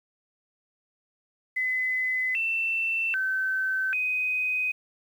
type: tone with pitch steps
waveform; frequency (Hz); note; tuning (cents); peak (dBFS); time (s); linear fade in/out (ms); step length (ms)
sine; 2023 / 2679 / 1536 / 2506; B6 / E7 / G6 / D#7; +41 / +27 / -36 / +12; -24; 1.56-4.72; 10; 790
effects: 9-bit